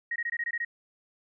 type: tone bursts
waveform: sine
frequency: 1883 Hz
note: A#6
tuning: 17 cents sharp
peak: -28 dBFS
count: 8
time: 0.11-0.649 s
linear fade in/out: 5 ms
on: 49 ms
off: 21 ms
effects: none